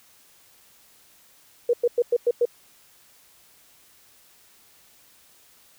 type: tone bursts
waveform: sine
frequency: 479.2 Hz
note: A#4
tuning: 48 cents sharp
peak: -16 dBFS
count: 6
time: 1.69-2.454 s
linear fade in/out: 5 ms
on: 44 ms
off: 100 ms
effects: white hiss -56 dBFS RMS until 5.78 s